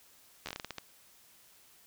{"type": "slowing click train", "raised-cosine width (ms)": 0.2, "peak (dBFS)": -21, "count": 10, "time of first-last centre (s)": [0.46, 0.783], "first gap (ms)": 12, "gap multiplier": 1.26, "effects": ["white hiss -61 dBFS RMS until 1.86 s"]}